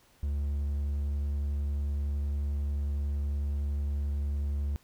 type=tone with vibrato; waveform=triangle; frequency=71.6 Hz; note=D2; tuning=43 cents flat; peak=-26 dBFS; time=0.23-4.76 s; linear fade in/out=0 ms; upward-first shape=triangle; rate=11 Hz; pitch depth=10 cents each way; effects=pink hiss -63 dBFS RMS until 4.83 s